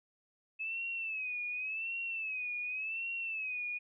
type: tone with vibrato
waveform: sine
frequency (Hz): 2587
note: E7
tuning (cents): -33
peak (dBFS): -35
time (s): 0.59-3.79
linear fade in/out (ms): 20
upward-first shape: sine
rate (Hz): 0.89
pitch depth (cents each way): 100
effects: none